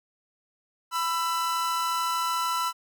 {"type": "tone pair together", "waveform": "45% pulse", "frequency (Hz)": [994.4, 1337], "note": ["B5", "E6"], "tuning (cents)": [12, 24], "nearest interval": "perfect fourth", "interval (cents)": 512, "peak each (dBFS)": -28, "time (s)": [0.91, 2.73], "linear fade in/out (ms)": 50, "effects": []}